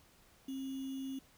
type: tone with sample-and-hold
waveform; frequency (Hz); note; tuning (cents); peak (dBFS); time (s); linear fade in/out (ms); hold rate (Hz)
sine; 267.6; C4; +39; -38; 0.48-1.19; 5; 3150
effects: pink hiss -65 dBFS RMS until 1.37 s